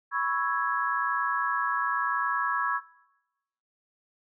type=chord; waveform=sine; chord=C# minor seventh; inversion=third; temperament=equal; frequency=987.8 / 1108.7 / 1318.5 / 1661.2 Hz; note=B5 / C#6 / E6 / G#6; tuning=0 / 0 / 0 / 0 cents; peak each=-33 / -29 / -32 / -29 dBFS; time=0.11-2.81 s; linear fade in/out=50 ms; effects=noise-tail reverb RT60 0.9 s tail -19 dB re dry